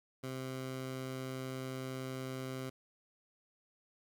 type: tone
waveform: 15% pulse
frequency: 130.81 Hz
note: C3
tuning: in tune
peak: -33 dBFS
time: 0.23-2.7 s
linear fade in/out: 10 ms
effects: none